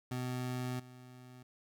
25% pulse tone with level steps, 125.9 Hz, B2, 34 cents sharp, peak -32 / -48 dBFS, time 0.11-1.43 s, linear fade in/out 5 ms, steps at 0.79 s, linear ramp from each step 10 ms, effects none

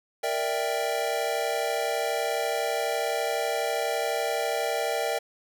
square chord, E half-diminished seventh, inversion second, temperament equal with one note detuned, 466.2 / 587.3 / 659.3 / 788.5 Hz, Bb4 / D5 / E5 / G5, 0 / 0 / 0 / +10 cents, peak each -32 dBFS, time 0.23-5.19 s, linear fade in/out 10 ms, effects none

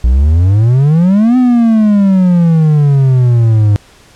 triangle exponential two-way sweep, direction up then down, 58.27 to 256 to 101.5 Hz, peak -3 dBFS, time 0.04-3.76 s, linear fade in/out 0 ms, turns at 1.37 s, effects pink hiss -42 dBFS RMS until 4.15 s + low-pass 9000 Hz 12 dB/octave

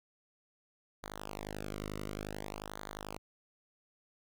sawtooth tone with flanger, 51.3 Hz, G#1, 21 cents flat, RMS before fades -43 dBFS, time 1.03-3.18 s, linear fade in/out 5 ms, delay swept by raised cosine 0.37 to 1.22 ms, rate 0.55 Hz, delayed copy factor -0.95, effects none

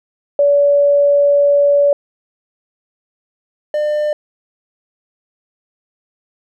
sine / triangle tone pair in turn, 572 / 599.8 Hz, D5 / D5, -46 / +36 cents, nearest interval minor second, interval 82 cents, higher second, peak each -8 / -12 dBFS, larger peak first, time 0.39-1.93 / 3.74-4.13 s, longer first, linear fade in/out 2 ms, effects none

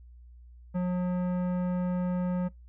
sine tone with tanh clipping, 180 Hz, F#3, 47 cents flat, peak -28 dBFS, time 0.74-2.49 s, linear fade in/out 20 ms, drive 14 dB, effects noise-tail reverb RT60 0.2 s tail -26 dB re dry + added 60 Hz sine -48 dBFS peak until 2.68 s

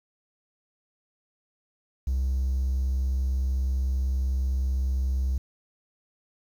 triangle tone, 65.41 Hz, C2, in tune, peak -20 dBFS, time 2.07-5.38 s, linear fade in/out 5 ms, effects tanh soft clip ceiling -18 dBFS + 9-bit

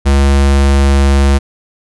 square tone, 69.2 Hz, C#2, 2 cents flat, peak -7 dBFS, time 0.05-1.39 s, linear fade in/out 20 ms, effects resampled to 24000 Hz

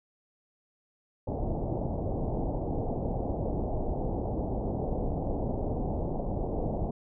pink low-pass noise, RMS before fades -31 dBFS, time 1.27-6.91 s, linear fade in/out 5 ms, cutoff 800 Hz, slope 48 dB/octave, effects none

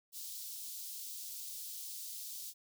white high-pass noise, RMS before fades -45 dBFS, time 0.12-2.54 s, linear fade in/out 50 ms, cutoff 3800 Hz, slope 24 dB/octave, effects none

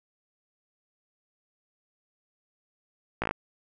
slowing click train, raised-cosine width 0.5 ms, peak -13 dBFS, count 6, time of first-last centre 3.22-3.31 s, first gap 17 ms, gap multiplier 1.03, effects 9-bit

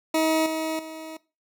20% pulse tone with level steps, 318.1 Hz, D#4, 38 cents sharp, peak -15 / -21 / -31 dBFS, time 0.14-1.17 s, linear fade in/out 5 ms, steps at 0.46 / 0.79 s, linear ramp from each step 2 ms, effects noise-tail reverb RT60 0.3 s tail -20 dB re dry

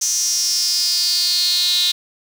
sawtooth tone with high-pass filter sweep, 356.6 Hz, F4, 36 cents sharp, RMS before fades -18 dBFS, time 0.01-1.92 s, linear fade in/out 10 ms, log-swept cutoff 6100 to 3800 Hz, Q 8.4, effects 7-bit

